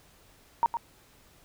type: tone with echo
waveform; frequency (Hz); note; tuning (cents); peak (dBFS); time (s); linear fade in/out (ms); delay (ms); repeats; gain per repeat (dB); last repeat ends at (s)
sine; 932.3; A#5; 0; -19; 0.63-0.66; 0; 110; 1; -8; 0.77
effects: pink hiss -59 dBFS RMS until 1.44 s